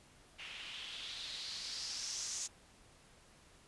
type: noise with low-pass filter sweep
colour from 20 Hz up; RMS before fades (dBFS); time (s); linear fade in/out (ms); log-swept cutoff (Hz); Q
blue; -44; 0.38-2.48; 20; 2600 to 6700; 3.6
effects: pink hiss -63 dBFS RMS until 3.67 s + resampled to 24000 Hz